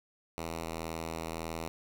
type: tone with pitch glide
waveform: 5% pulse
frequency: 82.41 to 81.7 Hz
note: E2 to E2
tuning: 0 to -15 cents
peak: -25 dBFS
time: 0.38-1.68 s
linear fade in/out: 0 ms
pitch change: -15 cents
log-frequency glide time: 0.6-0.72 s
effects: none